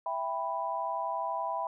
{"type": "chord", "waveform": "sine", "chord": "E minor", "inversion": "none", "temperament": "just", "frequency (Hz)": [659.3, 791.1, 988.9], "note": ["E5", "G5", "B5"], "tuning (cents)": [0, 16, 2], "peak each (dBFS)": [-36, -36, -33], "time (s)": [0.06, 1.67], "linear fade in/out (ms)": 2, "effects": []}